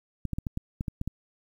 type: clicks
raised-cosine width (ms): 5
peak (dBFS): -18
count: 9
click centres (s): 0.253 / 0.333 / 0.385 / 0.468 / 0.574 / 0.809 / 0.882 / 1.014 / 1.076
effects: 9-bit